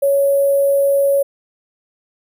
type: tone with sample-and-hold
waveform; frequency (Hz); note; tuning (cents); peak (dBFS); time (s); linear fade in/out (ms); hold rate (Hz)
sine; 557; C#5; +8; -11; 0.02-1.23; 10; 11025
effects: none